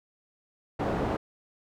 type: low-pass noise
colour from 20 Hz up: white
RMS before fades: -29 dBFS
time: 0.79-1.17 s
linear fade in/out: 10 ms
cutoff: 620 Hz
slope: 12 dB/octave
effects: none